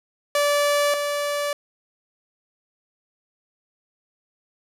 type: tone pair in turn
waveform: sawtooth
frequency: 580 / 580 Hz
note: D5 / D5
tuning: -22 / -22 cents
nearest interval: unison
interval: 0 cents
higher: neither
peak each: -14 / -19 dBFS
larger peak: first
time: 0.35-0.94 / 0.94-1.53 s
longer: neither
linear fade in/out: 2 ms
effects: resampled to 32000 Hz + 9-bit